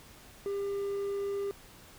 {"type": "tone", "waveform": "triangle", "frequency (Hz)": 399.4, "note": "G4", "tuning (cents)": 32, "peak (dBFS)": -29, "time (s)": [0.46, 1.51], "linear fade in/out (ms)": 0, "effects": ["pink hiss -54 dBFS RMS until 1.98 s"]}